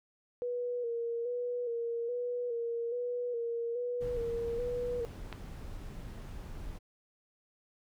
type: tone with vibrato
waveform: sine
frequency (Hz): 477.4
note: A#4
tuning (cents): +41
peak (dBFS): -32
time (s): 0.42-5.05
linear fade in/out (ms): 0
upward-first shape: square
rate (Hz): 1.2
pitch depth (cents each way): 38
type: noise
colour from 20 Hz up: brown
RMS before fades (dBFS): -43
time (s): 4-6.79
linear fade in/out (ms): 20
type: click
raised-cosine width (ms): 0.3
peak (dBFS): -24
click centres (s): 5.327
effects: none